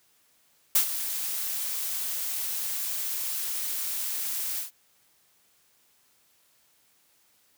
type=noise with ADSR envelope; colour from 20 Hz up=blue; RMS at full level=-19 dBFS; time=0.75-4.71 s; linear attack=7 ms; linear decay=92 ms; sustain=-12 dB; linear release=130 ms; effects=white hiss -65 dBFS RMS until 7.57 s + high-pass 60 Hz 12 dB/octave